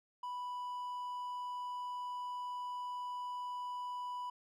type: tone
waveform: triangle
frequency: 987.8 Hz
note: B5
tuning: in tune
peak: -37 dBFS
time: 0.23-4.3 s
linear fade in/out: 5 ms
effects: none